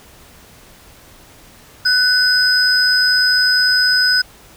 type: tone pair together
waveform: sine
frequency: 1496 / 5027 Hz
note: F#6 / D#8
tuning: +19 / +17 cents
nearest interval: octave + major sixth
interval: 2098 cents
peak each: -13 / -12 dBFS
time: 1.85-4.22 s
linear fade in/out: 10 ms
effects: tanh soft clip ceiling -6 dBFS + pink hiss -44 dBFS RMS until 4.56 s